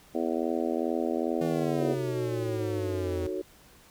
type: harmonic tone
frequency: 82.41 Hz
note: E2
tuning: in tune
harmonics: 3 / 4 / 5 / 6 / 7 / 8 / 9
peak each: -32 / -31 / -33 / -37 / -35 / -37 / -39 dBFS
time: 0.14-1.95 s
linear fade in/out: 20 ms
type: exponential sweep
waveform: square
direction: down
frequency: 164.81 to 84.4 Hz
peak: -33 dBFS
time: 1.41-3.27 s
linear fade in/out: 5 ms
type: chord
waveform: sine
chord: D# half-diminished seventh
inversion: none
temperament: equal with one note detuned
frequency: 311.1 / 370 / 446.4 / 554.4 Hz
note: D#4 / F#4 / A4 / C#5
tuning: 0 / 0 / +25 / 0 cents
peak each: -37 / -32 / -38 / -38 dBFS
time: 1.8-3.42 s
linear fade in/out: 10 ms
effects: pink hiss -56 dBFS RMS until 3.9 s